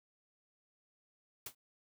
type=noise with exponential decay; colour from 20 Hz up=white; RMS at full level=-38 dBFS; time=1.46-1.55 s; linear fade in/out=5 ms; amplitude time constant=19 ms; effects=none